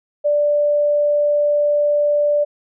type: tone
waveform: sine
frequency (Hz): 587.3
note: D5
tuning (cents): 0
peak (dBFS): -13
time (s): 0.24-2.45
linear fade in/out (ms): 20
effects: none